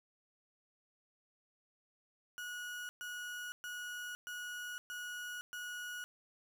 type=tone bursts; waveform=35% pulse; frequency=1457 Hz; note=F#6; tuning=27 cents flat; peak=-40 dBFS; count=6; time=2.38-6.04 s; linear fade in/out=0 ms; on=510 ms; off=120 ms; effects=none